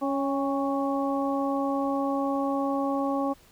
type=harmonic tone with a mistuned harmonic; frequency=277.2 Hz; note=C#4; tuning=in tune; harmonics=1 / 2 / 3 / 4; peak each=-27 / -30 / -32 / -33 dBFS; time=0.01-3.34 s; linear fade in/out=20 ms; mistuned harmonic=3; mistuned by=-35 cents; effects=pink hiss -57 dBFS RMS until 3.51 s